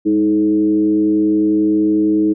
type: tone with frequency modulation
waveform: sine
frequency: 316.3 Hz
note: D#4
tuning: 29 cents sharp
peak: -11 dBFS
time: 0.05-2.34 s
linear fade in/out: 20 ms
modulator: 111 Hz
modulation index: 0.58
effects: none